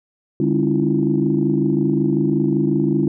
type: tone cluster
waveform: sine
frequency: 147.2 / 202.6 / 272.6 / 320.1 / 345.5 Hz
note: D3 / G#3 / C#4 / D#4 / F4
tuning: +4 / -43 / -29 / +49 / -19 cents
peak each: -21 dBFS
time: 0.4-3.08 s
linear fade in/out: 2 ms
effects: tanh soft clip ceiling -5 dBFS